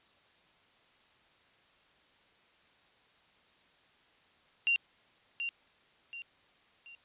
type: tone with echo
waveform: sine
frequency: 2769 Hz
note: F7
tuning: 15 cents flat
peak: -25 dBFS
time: 4.67-4.76 s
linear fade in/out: 0 ms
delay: 730 ms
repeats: 3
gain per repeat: -8 dB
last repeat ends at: 6.95 s
effects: white hiss -65 dBFS RMS until 7.04 s + resampled to 8000 Hz